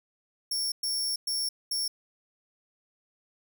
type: tone bursts at uneven times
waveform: sawtooth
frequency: 5470 Hz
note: F8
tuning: 37 cents flat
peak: -25 dBFS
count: 4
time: 0.51-0.72 / 0.83-1.16 / 1.27-1.49 / 1.71-1.88 s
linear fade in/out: 5 ms
effects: none